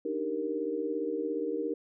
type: chord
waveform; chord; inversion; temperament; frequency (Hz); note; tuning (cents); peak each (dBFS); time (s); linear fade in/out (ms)
sine; Eb major seventh; third; equal; 293.7 / 311.1 / 392 / 466.2; D4 / Eb4 / G4 / Bb4; 0 / 0 / 0 / 0; -39 / -35 / -36 / -33; 0.05-1.74; 5
effects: none